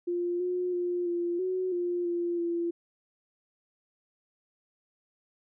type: tone with pitch steps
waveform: sine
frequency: 350 / 360.1 / 353.4 / 346.3 / 370.5 / 351.7 / 345.9 / 341.3 Hz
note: F4 / F#4 / F4 / F4 / F#4 / F4 / F4 / F4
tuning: +4 / -47 / +21 / -15 / +2 / +12 / -17 / -40 cents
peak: -27 dBFS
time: 0.07-2.71 s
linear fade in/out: 10 ms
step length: 330 ms
effects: none